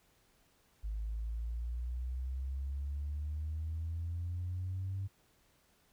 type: exponential sweep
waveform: sine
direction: up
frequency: 52.1 to 98 Hz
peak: -34 dBFS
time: 0.83-5.08 s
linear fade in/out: 20 ms
effects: tanh soft clip ceiling -31 dBFS + pink hiss -70 dBFS RMS until 5.92 s